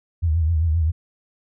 sine tone with vibrato, 81 Hz, E2, 30 cents flat, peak -16 dBFS, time 0.22-0.92 s, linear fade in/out 20 ms, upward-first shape triangle, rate 7.6 Hz, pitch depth 120 cents each way, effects none

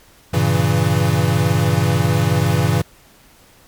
square chord, G diminished seventh, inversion none, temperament equal, 98 / 116.54 / 138.59 / 164.81 Hz, G2 / Bb2 / Db3 / Fb3, 0 / 0 / 0 / 0 cents, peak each -20 dBFS, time 0.33-2.82 s, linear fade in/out 10 ms, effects pink hiss -49 dBFS RMS until 3.67 s + MP3 96 kbps

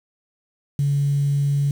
sine tone, 141.9 Hz, C#3, 41 cents sharp, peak -16 dBFS, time 0.79-1.71 s, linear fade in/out 2 ms, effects tanh soft clip ceiling -12 dBFS + 7-bit

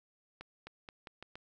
accelerating click train, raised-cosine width 0.3 ms, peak -30 dBFS, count 6, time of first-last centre 0.41-1.355 s, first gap 260 ms, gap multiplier 0.84, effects none

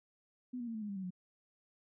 sine tone with pitch steps, 250 / 238.8 / 228.2 / 218 / 208.3 / 199 / 190.12 / 181.64 Hz, B3 / A#3 / A#3 / A3 / G#3 / G3 / F#3 / F#3, +21 / +42 / -37 / -16 / +5 / +26 / +47 / -32 cents, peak -38 dBFS, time 0.53-1.106 s, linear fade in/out 10 ms, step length 72 ms, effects none

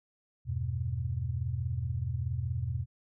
sine chord, E minor, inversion none, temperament just, 82.41 / 98.89 / 123.61 Hz, E2 / G2 / B2, 0 / +16 / +2 cents, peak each -35 / -36 / -33 dBFS, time 0.45-2.86 s, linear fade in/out 50 ms, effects none

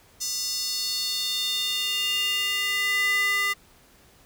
square tone with high-pass filter sweep, 401 Hz, G4, 39 cents sharp, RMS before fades -26 dBFS, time 0.2-3.54 s, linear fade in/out 20 ms, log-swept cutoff 5800 to 1700 Hz, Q 4.2, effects pink hiss -56 dBFS RMS until 4.25 s

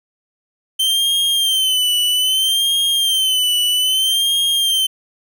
45% pulse tone with vibrato, 3097 Hz, G7, 22 cents flat, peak -14 dBFS, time 0.79-4.87 s, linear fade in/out 10 ms, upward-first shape sine, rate 0.62 Hz, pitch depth 78 cents each way, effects none

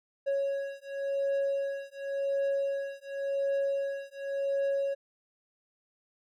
triangle beating tone pair, 553 / 553.91 Hz, C#5 / C#5, -4 / -1 cents, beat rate 0.91 Hz, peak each -30 dBFS, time 0.26-4.95 s, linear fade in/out 20 ms, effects none

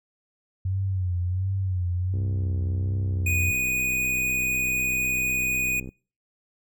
sine tone with vibrato, 92.5 Hz, F#2, in tune, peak -23 dBFS, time 0.65-3.51 s, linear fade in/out 5 ms, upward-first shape sine, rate 1.4 Hz, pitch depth 79 cents each way
click train, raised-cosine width 3 ms, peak -25 dBFS, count 241, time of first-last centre 2.14-5.89 s, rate 64 Hz
square tone, 2477 Hz, D#7, 8 cents flat, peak -24 dBFS, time 3.26-5.8 s, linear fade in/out 5 ms
effects noise-tail reverb RT60 0.4 s tail -26 dB re dry

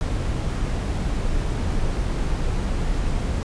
brown noise, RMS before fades -23 dBFS, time 0.01-3.43 s, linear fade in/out 0 ms, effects resampled to 22050 Hz

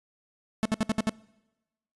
45% pulse tone bursts, 219.1 Hz, A3, 7 cents flat, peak -22 dBFS, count 6, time 0.63-1.094 s, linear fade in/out 0 ms, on 24 ms, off 64 ms, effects noise-tail reverb RT60 1.0 s tail -23 dB re dry + resampled to 24000 Hz

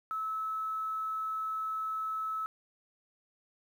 sine tone, 1300 Hz, E6, 24 cents flat, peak -32 dBFS, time 0.11-2.46 s, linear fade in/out 0 ms, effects 10-bit

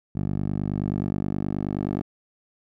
10% pulse tone with band-pass filter sweep, 49.48 Hz, G1, 17 cents sharp, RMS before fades -27 dBFS, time 0.15-2.02 s, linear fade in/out 10 ms, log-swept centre 150 to 290 Hz, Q 0.94, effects none

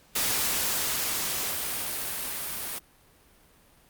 white noise with level ramp, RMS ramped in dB -26 to -34 dBFS, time 0.15-2.79 s, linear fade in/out 10 ms, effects pink hiss -59 dBFS RMS until 3.89 s + Opus 48 kbps

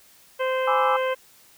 harmonic tone, 519 Hz, C5, 14 cents flat, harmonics 1 / 2 / 3 / 4 / 5 / 6, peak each -23 / -29 / -33 / -35 / -37 / -39 dBFS, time 0.39-1.15 s, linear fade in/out 20 ms
sine chord, E dominant seventh, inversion first, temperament equal, 830.6 / 987.8 / 1174.7 / 1318.5 Hz, G#5 / B5 / D6 / E6, 0 / 0 / 0 / 0 cents, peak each -24 / -28 / -25 / -25 dBFS, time 0.67-0.97 s, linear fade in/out 10 ms
effects white hiss -54 dBFS RMS until 1.57 s

